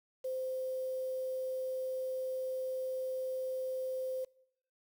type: tone with quantisation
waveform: sine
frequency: 518 Hz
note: C5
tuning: 17 cents flat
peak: -34 dBFS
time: 0.24-4.25 s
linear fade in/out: 10 ms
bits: 9
effects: noise-tail reverb RT60 0.8 s tail -24 dB re dry